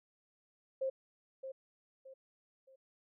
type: tone with echo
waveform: sine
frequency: 531 Hz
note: C5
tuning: 25 cents sharp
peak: -32 dBFS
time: 0.81-0.9 s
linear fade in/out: 10 ms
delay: 620 ms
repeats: 3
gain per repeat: -9 dB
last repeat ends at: 2.76 s
effects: none